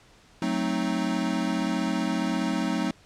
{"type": "chord", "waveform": "square", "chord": "F# diminished seventh", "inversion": "none", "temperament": "equal", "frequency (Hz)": [185, 220, 261.6, 311.1], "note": ["F#3", "A3", "C4", "Eb4"], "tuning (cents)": [0, 0, 0, 0], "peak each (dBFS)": -31, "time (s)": [0.42, 2.91], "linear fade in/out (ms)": 2, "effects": ["pink hiss -56 dBFS RMS until 3.05 s", "low-pass 7000 Hz 12 dB/octave"]}